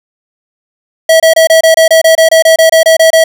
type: tone bursts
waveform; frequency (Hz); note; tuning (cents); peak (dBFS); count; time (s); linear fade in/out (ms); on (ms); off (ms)
square; 648; E5; -30; -3; 16; 1.09-3.24; 5; 110; 26
effects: none